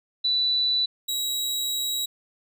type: tone pair in turn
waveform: sine / sawtooth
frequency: 3969 / 3858 Hz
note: B7 / B7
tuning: +8 / -41 cents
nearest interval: unison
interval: 49 cents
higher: first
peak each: -20 / -22 dBFS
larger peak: first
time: 0.24-0.86 / 1.08-2.06 s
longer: second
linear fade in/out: 10 ms
effects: none